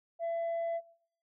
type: tone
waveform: sine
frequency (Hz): 671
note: E5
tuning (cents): +31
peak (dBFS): -29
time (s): 0.19-0.81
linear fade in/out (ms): 50
effects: noise-tail reverb RT60 0.6 s tail -22 dB re dry + tanh soft clip ceiling -30 dBFS